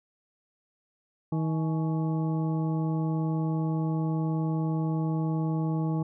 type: harmonic tone with a mistuned harmonic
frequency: 159.1 Hz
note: D#3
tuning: 39 cents sharp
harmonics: 1 / 2 / 3 / 4 / 5 / 7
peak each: -26 / -32 / -41 / -44 / -40 / -46 dBFS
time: 1.32-6.03 s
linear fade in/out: 5 ms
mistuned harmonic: 5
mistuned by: +90 cents
effects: none